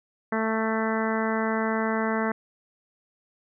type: harmonic tone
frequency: 221.5 Hz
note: A3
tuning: 12 cents sharp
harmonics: 1 / 2 / 3 / 4 / 5 / 6 / 7 / 8 / 9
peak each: -27 / -30 / -32 / -33 / -34 / -35 / -35 / -36 / -37 dBFS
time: 0.32-2.32 s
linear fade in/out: 5 ms
effects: none